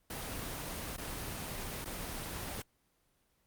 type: noise with dropouts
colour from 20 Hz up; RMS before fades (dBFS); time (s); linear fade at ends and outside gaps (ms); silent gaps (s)
pink; -40; 0.1-2.62; 5; 0.966-0.98 / 1.846-1.855
effects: pink hiss -74 dBFS RMS until 3.46 s + Opus 24 kbps

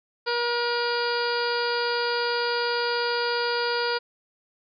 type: harmonic tone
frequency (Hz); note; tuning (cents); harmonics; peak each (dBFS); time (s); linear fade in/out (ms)
477.3; A#4; +41; 1 / 2 / 3 / 4 / 5 / 6 / 7 / 8 / 9 / 10; -27 / -30 / -29 / -39 / -38 / -39 / -41 / -41 / -36 / -32; 0.26-3.99; 20
effects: none

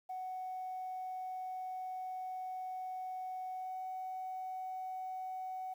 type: tone with pitch glide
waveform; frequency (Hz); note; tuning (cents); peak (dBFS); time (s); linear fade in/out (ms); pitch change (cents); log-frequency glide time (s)
sine; 744 to 748.3; F#5 to F#5; +9 to +19; -38; 0.09-5.74; 10; +10; 3.53-3.8
effects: tanh soft clip ceiling -34 dBFS + 11-bit

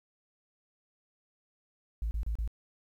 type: tone bursts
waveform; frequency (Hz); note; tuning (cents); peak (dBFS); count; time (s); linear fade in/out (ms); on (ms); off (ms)
sine; 55; A1; 0; -28; 4; 2.02-2.476; 0; 90; 32
effects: tanh soft clip ceiling -26 dBFS + 11-bit

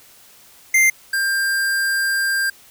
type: tone pair in turn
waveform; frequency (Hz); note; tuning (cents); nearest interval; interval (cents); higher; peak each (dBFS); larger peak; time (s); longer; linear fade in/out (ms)
square; 2093 / 1591.1; C7 / G6; 0 / +25; perfect fourth; 475; first; -12 / -18; first; 0.74-0.9 / 1.13-2.5; second; 5
effects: white hiss -48 dBFS RMS until 2.7 s

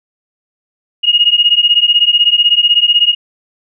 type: beating tone pair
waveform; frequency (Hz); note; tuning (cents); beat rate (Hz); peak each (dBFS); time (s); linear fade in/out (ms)
sine; 2861 / 2877; F7 / F#7; +41 / -49; 16; -10; 1.03-3.15; 20
effects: none

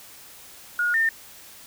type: tone pair in turn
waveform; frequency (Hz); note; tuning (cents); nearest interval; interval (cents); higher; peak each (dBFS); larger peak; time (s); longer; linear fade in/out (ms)
sine; 1439 / 1811; F#6 / A6; -49 / +49; major third; 398; second; -20 / -18; second; 0.79-0.94 / 0.94-1.09; neither; 2
effects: white hiss -46 dBFS RMS until 1.66 s

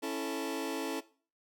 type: chord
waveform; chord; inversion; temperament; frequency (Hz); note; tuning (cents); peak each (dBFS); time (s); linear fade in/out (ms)
sawtooth; A major; first; just; 275 / 330 / 440; C#4 / E4 / A4; -14 / +2 / 0; -34; 0.02-1.01; 20
effects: noise-tail reverb RT60 0.4 s tail -18 dB re dry

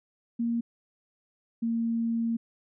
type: tone pair in turn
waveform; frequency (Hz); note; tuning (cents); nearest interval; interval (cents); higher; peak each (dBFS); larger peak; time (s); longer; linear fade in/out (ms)
sine; 233.6 / 230; A#3 / A#3; +4 / -23; unison; 27; first; -25; neither; 0.39-0.61 / 1.62-2.37; second; 10
effects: none

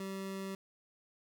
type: tone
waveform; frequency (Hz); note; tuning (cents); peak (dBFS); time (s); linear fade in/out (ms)
25% pulse; 193.3; G3; -24; -35; 0-0.55; 2
effects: none

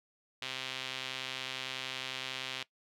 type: tone with band-pass filter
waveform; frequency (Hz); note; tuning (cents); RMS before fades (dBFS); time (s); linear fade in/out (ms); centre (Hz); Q
sawtooth; 130.81; C3; 0; -40; 0.42-2.63; 2; 3200; 2.1
effects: noise-tail reverb RT60 0.1 s tail -19 dB re dry

